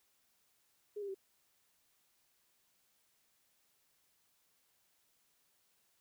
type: tone with pitch steps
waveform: sine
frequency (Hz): 415.3 / 400.5 / 386.1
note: G#4 / G4 / G4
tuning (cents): 0 / +37 / -26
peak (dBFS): -39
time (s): 0.96-1.146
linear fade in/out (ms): 10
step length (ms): 62
effects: white hiss -75 dBFS RMS until 6 s